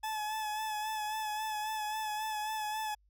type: tone with vibrato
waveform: 40% pulse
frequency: 859 Hz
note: A5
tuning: 42 cents flat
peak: -33 dBFS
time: 0.03-2.95 s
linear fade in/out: 10 ms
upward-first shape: sine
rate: 3.7 Hz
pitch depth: 31 cents each way
effects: added 50 Hz sine -65 dBFS peak until 3.09 s